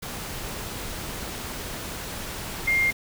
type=tone in noise; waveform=sine; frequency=2117 Hz; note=C7; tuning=20 cents sharp; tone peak=-19 dBFS; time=2.67-2.91 s; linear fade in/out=10 ms; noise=pink; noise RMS=-34 dBFS; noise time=0.02-2.93 s; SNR=+12 dB; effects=none